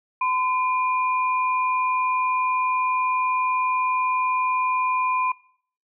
sine tone pair together, 1016 / 2416 Hz, B5 / D7, +49 / +48 cents, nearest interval octave + minor third, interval 1499 cents, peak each -20 / -28 dBFS, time 0.21-5.32 s, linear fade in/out 5 ms, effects noise-tail reverb RT60 0.6 s tail -23 dB re dry

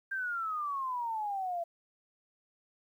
sine exponential sweep, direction down, 1598 to 670 Hz, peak -32 dBFS, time 0.11-1.64 s, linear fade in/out 10 ms, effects 11-bit

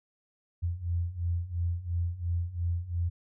sine beating tone pair, 84.6 / 87.5 Hz, E2 / F2, +45 / +4 cents, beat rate 2.9 Hz, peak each -33 / -30 dBFS, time 0.62-3.1 s, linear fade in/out 20 ms, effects none

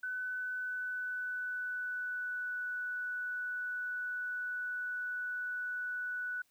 sine tone with pitch glide, 1504 to 1481.6 Hz, F#6 to F#6, +28 to +2 cents, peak -35 dBFS, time 0.03-6.42 s, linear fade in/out 5 ms, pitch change -26 cents, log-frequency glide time 0.14-2.62 s, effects white hiss -73 dBFS RMS until 6.5 s

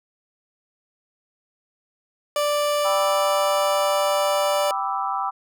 30% pulse tone, 587.3 Hz, D5, in tune, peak -17 dBFS, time 2.36-4.71 s, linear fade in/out 2 ms
sine chord, E minor seventh, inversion first, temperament equal, 784 / 987.8 / 1174.7 / 1318.5 Hz, G5 / B5 / D6 / E6, 0 / 0 / 0 / 0 cents, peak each -27 / -28 / -28 / -29 dBFS, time 2.84-5.31 s, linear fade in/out 20 ms
effects none

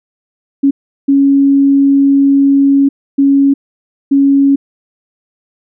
sine tone bursts at uneven times, 277.2 Hz, C#4, in tune, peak -5 dBFS, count 4, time 0.63-0.71 / 1.08-2.89 / 3.18-3.54 / 4.11-4.56 s, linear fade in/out 10 ms, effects none

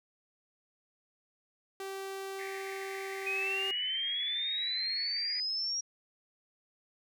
sawtooth tone, 388 Hz, G4, 18 cents flat, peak -34 dBFS, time 1.8-3.71 s, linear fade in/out 2 ms
white band-pass noise, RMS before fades -46 dBFS, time 2.39-5.4 s, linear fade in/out 0 ms, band 1800 to 2300 Hz, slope 96 dB/octave
sine exponential sweep, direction up, 2486 to 5690 Hz, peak -31 dBFS, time 3.26-5.81 s, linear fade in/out 10 ms
effects none

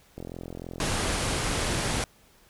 click train, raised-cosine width 2 ms, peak -24 dBFS, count 42, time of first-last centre 0.18-1.129 s, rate 43.2 Hz
pink low-pass noise, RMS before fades -28 dBFS, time 0.8-2.04 s, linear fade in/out 2 ms, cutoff 11000 Hz, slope 96 dB/octave
effects pink hiss -59 dBFS RMS until 2.49 s

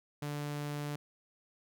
sawtooth tone, 146.5 Hz, D3, 4 cents flat, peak -32 dBFS, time 0.22-0.96 s, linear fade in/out 5 ms, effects none

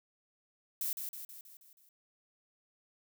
violet noise with echo, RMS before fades -35 dBFS, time 0.81-0.93 s, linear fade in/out 2 ms, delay 160 ms, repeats 6, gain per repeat -5 dB, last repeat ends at 1.89 s, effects none

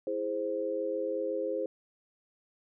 sine chord, E augmented, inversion none, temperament equal, 329.6 / 415.3 / 523.3 Hz, E4 / G#4 / B#4, 0 / 0 / 0 cents, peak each -37 / -35 / -32 dBFS, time 0.07-1.66 s, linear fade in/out 2 ms, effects none

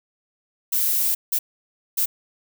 violet noise bursts at uneven times, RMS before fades -21 dBFS, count 3, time 0.72-1.15 / 1.32-1.39 / 1.97-2.06 s, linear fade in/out 10 ms, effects none

